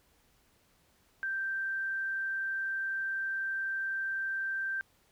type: tone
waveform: sine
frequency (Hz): 1568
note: G6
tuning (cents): 0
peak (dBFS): -31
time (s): 1.23-4.81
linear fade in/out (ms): 0
effects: pink hiss -68 dBFS RMS until 5.11 s